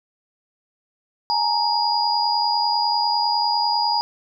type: tone cluster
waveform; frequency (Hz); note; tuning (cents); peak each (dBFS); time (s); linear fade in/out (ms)
sine; 839 / 929 / 4883; G#5 / A#5 / D#8; +17 / -6 / -33; -22; 1.3-4.01; 0
effects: none